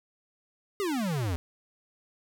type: exponential sweep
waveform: square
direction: down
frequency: 420.9 to 80 Hz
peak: -28 dBFS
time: 0.8-1.36 s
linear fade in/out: 0 ms
effects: none